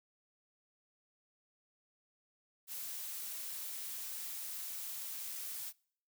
blue noise, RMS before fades -43 dBFS, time 2.67-5.73 s, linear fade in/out 50 ms, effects noise-tail reverb RT60 0.6 s tail -26 dB re dry

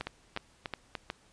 two click trains, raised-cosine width 0.3 ms, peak -18 / -19 dBFS, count 4 / 4, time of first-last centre 0.01-1.101 / 0.07-0.952 s, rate 2.75 / 3.4 Hz, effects pink hiss -63 dBFS RMS until 1.32 s + resampled to 22050 Hz

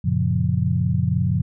sine chord, Gb major seventh, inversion none, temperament equal with one note detuned, 92.5 / 116.54 / 138.59 / 175.93 Hz, Gb2 / Bb2 / Db3 / F3, 0 / 0 / 0 / +13 cents, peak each -23 dBFS, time 0.04-1.42 s, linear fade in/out 10 ms, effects none

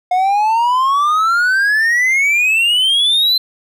triangle exponential sweep, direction up, 717 to 4109 Hz, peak -9 dBFS, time 0.11-3.38 s, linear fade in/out 5 ms, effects none

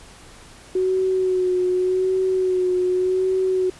sine tone with vibrato, 370 Hz, F#4, in tune, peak -17 dBFS, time 0.75-3.7 s, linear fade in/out 5 ms, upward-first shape sine, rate 0.86 Hz, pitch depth 29 cents each way, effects pink hiss -45 dBFS RMS until 3.79 s + resampled to 24000 Hz

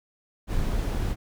brown noise, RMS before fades -26 dBFS, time 0.47-1.16 s, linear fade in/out 50 ms, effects none

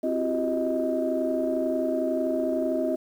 sine tone cluster, 262.7 / 338.2 / 369.4 / 391.4 / 628 Hz, C4 / E4 / F#4 / G4 / D#5, +7 / +44 / -3 / -3 / +16 cents, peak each -28 / -29 / -34 / -35 / -26 dBFS, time 0.03-2.96 s, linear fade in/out 10 ms, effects tanh soft clip ceiling -15 dBFS + 9-bit

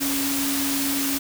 sine tone in noise, 277.2 Hz, C#4, in tune, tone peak -25 dBFS, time 0-1.19 s, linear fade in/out 20 ms, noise white, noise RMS -26 dBFS, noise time 0-1.19 s, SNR -2 dB, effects none

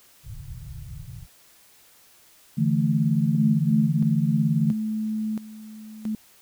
white low-pass noise, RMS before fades -38 dBFS, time 0.23-1.27 s, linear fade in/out 50 ms, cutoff 160 Hz, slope 96 dB/octave
sine chord, D suspended second, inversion none, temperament equal, 146.83 / 164.81 / 220 Hz, D3 / E3 / A3, 0 / 0 / 0 cents, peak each -23 dBFS, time 2.57-4.73 s, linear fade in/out 20 ms
sine tone with tremolo, 216.7 Hz, A3, 26 cents flat, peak -24 dBFS, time 3.35-6.15 s, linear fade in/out 2 ms, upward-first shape square, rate 0.74 Hz, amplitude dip 80%
effects white hiss -55 dBFS RMS until 6.41 s

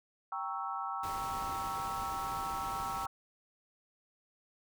sine chord, G diminished seventh, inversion none, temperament equal, 784 / 932.3 / 1108.7 / 1318.5 Hz, G5 / Bb5 / Db6 / Fb6, 0 / 0 / 0 / 0 cents, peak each -40 / -42 / -41 / -39 dBFS, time 0.32-3.07 s, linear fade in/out 2 ms
pink noise, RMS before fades -45 dBFS, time 1.03-3.06 s, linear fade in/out 5 ms
effects none

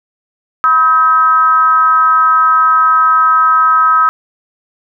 sine tone with frequency modulation, 1278 Hz, D#6, 46 cents sharp, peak -6 dBFS, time 0.64-4.09 s, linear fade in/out 0 ms, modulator 287 Hz, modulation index 0.5, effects none

